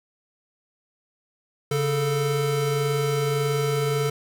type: tone pair together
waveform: square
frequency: 140 / 441.7 Hz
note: C#3 / A4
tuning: +18 / +7 cents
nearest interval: octave + minor sixth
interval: 1989 cents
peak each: -25 dBFS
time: 1.71-4.1 s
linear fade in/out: 5 ms
effects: none